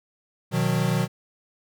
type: chord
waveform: square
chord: B major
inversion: none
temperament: equal with one note detuned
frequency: 123.47 / 155.56 / 181.92 Hz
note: B2 / D#3 / F#3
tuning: 0 / 0 / -29 cents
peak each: -26 dBFS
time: 0.51-1.08 s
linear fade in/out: 50 ms
effects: none